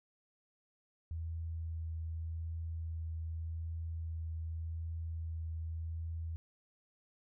sine tone with vibrato, 81.6 Hz, E2, 17 cents flat, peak -37 dBFS, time 1.11-6.36 s, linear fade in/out 0 ms, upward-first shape triangle, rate 0.85 Hz, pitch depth 13 cents each way, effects none

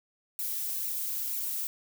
violet noise with flanger, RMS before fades -33 dBFS, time 0.39-1.67 s, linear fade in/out 0 ms, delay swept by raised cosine 0.6 to 4.3 ms, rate 2.1 Hz, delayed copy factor -0.75, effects none

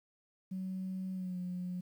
sine tone with pitch glide, 187.7 to 180.16 Hz, F#3 to F#3, +25 to -46 cents, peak -35 dBFS, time 0.51-1.81 s, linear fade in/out 10 ms, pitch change -71 cents, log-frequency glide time 1.13-1.38 s, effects tanh soft clip ceiling -32 dBFS + 11-bit

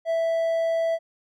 triangle tone, 659.3 Hz, E5, in tune, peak -19 dBFS, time 0.05-0.99 s, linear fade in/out 50 ms, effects none

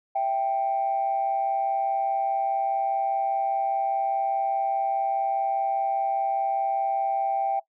sine tone pair together, 660 / 784.9 Hz, E5 / G5, +2 / +2 cents, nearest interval minor third, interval 300 cents, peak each -28 / -22 dBFS, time 0.15-7.6 s, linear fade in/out 10 ms, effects noise-tail reverb RT60 0.1 s tail -19 dB re dry + tanh soft clip ceiling -17 dBFS

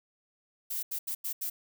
violet noise bursts at uneven times, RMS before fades -34 dBFS, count 5, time 0.7-0.83 / 0.91-0.99 / 1.07-1.15 / 1.24-1.33 / 1.41-1.5 s, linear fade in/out 10 ms, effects none

